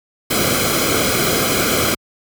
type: noise with comb filter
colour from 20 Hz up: pink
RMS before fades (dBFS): -17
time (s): 0.3-1.95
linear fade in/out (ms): 10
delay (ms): 1.1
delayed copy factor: -0.7
effects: high-pass 60 Hz 12 dB/octave